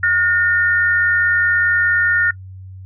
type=tone pair together; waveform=sine; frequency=1439 / 1822.4 Hz; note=F#6 / A#6; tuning=-49 / -40 cents; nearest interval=major third; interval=409 cents; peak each=-15 dBFS; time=0.03-2.31 s; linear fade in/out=5 ms; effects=noise-tail reverb RT60 0.1 s tail -24 dB re dry + added 94 Hz sine -32 dBFS peak until 2.85 s

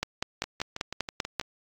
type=two click trains; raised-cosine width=0.2 ms; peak=-17 / -10 dBFS; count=7 / 8; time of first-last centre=0.44-1.412 / 0.03-1.397 s; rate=6.17 / 5.12 Hz; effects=AAC 48 kbps

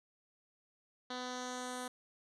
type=tone with low-pass filter sweep; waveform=10% pulse; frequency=250.7 Hz; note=B3; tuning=26 cents sharp; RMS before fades=-42 dBFS; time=1.1-1.88 s; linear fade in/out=5 ms; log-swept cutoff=4400 to 10000 Hz; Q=2.3; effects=none

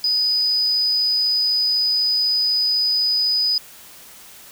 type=tone; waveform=sine; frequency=4978 Hz; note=D#8; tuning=in tune; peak=-16 dBFS; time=0.04-3.58 s; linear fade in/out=2 ms; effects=white hiss -43 dBFS RMS until 4.51 s

